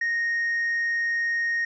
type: tone with tanh clipping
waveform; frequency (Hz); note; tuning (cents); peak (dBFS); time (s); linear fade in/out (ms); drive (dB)
triangle; 1861; A#6; -3; -23; 0.01-1.65; 5; 6
effects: resampled to 16000 Hz